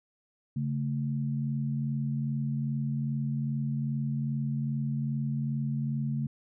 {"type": "tone pair together", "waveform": "sine", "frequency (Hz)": [140.42, 222.9], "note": ["C#3", "A3"], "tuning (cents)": [23, 23], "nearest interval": "minor sixth", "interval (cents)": 800, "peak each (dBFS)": [-29, -33], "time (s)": [0.56, 6.27], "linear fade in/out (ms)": 5, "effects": []}